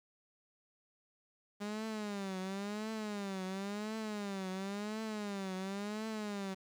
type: tone with vibrato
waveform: sawtooth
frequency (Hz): 203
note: G#3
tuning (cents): -39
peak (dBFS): -34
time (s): 1.6-6.55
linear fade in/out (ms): 20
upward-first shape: triangle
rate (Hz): 0.95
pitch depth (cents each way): 160
effects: low-pass 8000 Hz 12 dB/octave + 10-bit